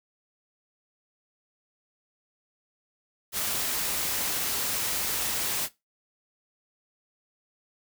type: noise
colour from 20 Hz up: white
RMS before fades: -29 dBFS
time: 3.32-5.69 s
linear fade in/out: 50 ms
effects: noise-tail reverb RT60 0.2 s tail -18 dB re dry